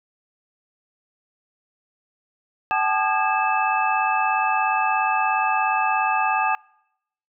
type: tone cluster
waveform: sine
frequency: 765 / 862 / 1214 / 1643 / 2622 Hz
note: G5 / A5 / D#6 / G#6 / E7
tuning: -42 / -36 / -43 / -19 / -10 cents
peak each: -24 / -23 / -25 / -28 / -27 dBFS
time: 2.71-6.55 s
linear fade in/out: 0 ms
effects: noise-tail reverb RT60 0.8 s tail -26 dB re dry